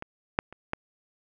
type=clicks; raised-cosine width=0.5 ms; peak=-21 / -7 / -29 / -13 dBFS; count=4; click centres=0.024 / 0.389 / 0.526 / 0.734 s; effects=none